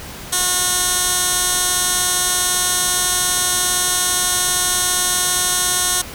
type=tone with band-pass filter; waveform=15% pulse; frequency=362.5 Hz; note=F#4; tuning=35 cents flat; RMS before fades=-18 dBFS; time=0.32-6.02 s; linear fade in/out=10 ms; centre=9000 Hz; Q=1.1; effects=pink hiss -33 dBFS RMS until 6.14 s